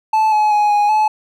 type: tone with pitch steps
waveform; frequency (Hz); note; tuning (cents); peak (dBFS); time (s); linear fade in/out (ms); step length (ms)
triangle; 872 / 850 / 836 / 828 / 859; A5 / G#5 / G#5 / G#5 / A5; -16 / +40 / +11 / -5 / -42; -9; 0.13-1.08; 5; 190
effects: none